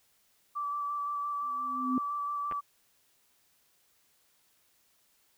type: tone with vibrato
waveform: sine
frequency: 1160 Hz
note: D6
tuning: 22 cents flat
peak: -31 dBFS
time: 0.55-2.61 s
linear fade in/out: 20 ms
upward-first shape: square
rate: 5.8 Hz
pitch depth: 12 cents each way
type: tone with exponential growth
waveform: sine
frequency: 256.9 Hz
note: C4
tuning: 32 cents flat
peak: -24 dBFS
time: 1.42-1.98 s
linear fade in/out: 1 ms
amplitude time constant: 120 ms
type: clicks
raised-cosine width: 0.5 ms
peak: -26 dBFS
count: 2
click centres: 2.513 / 2.523 s
effects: white hiss -69 dBFS RMS until 5.37 s